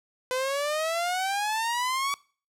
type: exponential sweep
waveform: sawtooth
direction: up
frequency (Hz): 503 to 1141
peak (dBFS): -22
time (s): 0.31-2.14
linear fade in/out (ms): 0
effects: noise-tail reverb RT60 0.4 s tail -22 dB re dry + low-pass 12000 Hz 12 dB/octave